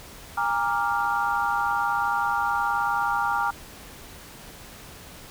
sine chord, Bb dominant seventh, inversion third, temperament equal with one note detuned, 813.5 / 932.3 / 1174.7 / 1396.9 Hz, Ab5 / Bb5 / D6 / F6, -36 / 0 / 0 / 0 cents, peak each -27 / -27 / -29 / -27 dBFS, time 0.37-3.51 s, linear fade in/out 10 ms, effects pink hiss -44 dBFS RMS until 5.3 s

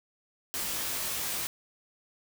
white noise with comb filter, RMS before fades -33 dBFS, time 0.54-1.47 s, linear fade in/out 0 ms, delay 19 ms, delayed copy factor +0.9, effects none

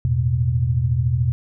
sine chord, E suspended fourth, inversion none, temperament just, 82.41 / 109.88 / 123.61 Hz, E2 / A2 / B2, 0 / -2 / +2 cents, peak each -23 / -24 / -18 dBFS, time 0.05-1.32 s, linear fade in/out 0 ms, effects none

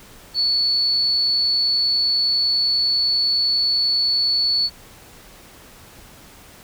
sine tone, 4435 Hz, C#8, in tune, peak -16 dBFS, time 0.34-4.7 s, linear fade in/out 50 ms, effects pink hiss -45 dBFS RMS until 6.63 s

